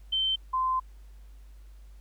sine tone pair in turn, 3100 / 1034.5 Hz, G7 / C6, -20 / -20 cents, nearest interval octave + perfect fifth, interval 1900 cents, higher first, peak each -24 dBFS, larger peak neither, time 0.12-0.36 / 0.53-0.8 s, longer second, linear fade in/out 10 ms, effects added 50 Hz sine -46 dBFS peak until 2 s + pink hiss -66 dBFS RMS until 2 s

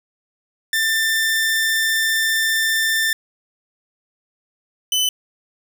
sawtooth tone pair in turn, 1785 / 3017 Hz, A6 / F#7, +24 / +33 cents, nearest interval major sixth, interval 909 cents, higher second, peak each -13 dBFS, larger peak neither, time 0.73-3.13 / 4.92-5.09 s, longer first, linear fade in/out 2 ms, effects none

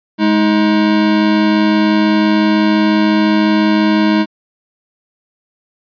square tone pair together, 210.2 / 316 Hz, G#3 / D#4, +21 / +27 cents, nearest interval perfect fifth, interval 706 cents, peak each -13 dBFS, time 0.18-4.26 s, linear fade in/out 50 ms, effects resampled to 11025 Hz

